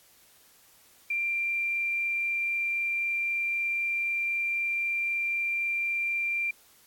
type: tone with frequency modulation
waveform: sine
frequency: 2371 Hz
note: D7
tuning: 16 cents sharp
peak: -26 dBFS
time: 1.1-6.51 s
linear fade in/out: 5 ms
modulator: 23.9 Hz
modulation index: 0.34
effects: white hiss -59 dBFS RMS until 6.86 s + AAC 64 kbps